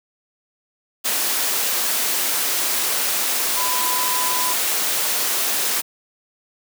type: tone in noise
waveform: sine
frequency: 1000 Hz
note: B5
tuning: 21 cents sharp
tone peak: -24 dBFS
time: 3.56-4.54 s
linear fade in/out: 20 ms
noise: white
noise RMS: -21 dBFS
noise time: 1.04-5.82 s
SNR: -6 dB
effects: high-pass 300 Hz 12 dB/octave